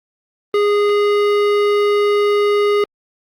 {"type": "tone with hard clipping", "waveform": "sine", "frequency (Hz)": 412, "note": "G#4", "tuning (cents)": -14, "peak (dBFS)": -14, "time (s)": [0.54, 2.84], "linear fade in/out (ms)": 2, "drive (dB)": 15, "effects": ["Opus 24 kbps"]}